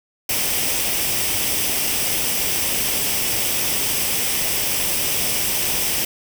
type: noise with comb filter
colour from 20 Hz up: white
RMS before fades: -21 dBFS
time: 0.29-6.05 s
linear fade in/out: 5 ms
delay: 0.36 ms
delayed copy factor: +0.5
effects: none